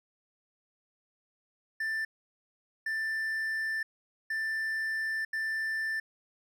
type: tone bursts at uneven times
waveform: triangle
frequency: 1774 Hz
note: A6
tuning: 14 cents sharp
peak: -28 dBFS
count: 4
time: 1.8-2.05 / 2.86-3.83 / 4.3-5.25 / 5.33-6 s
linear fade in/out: 5 ms
effects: none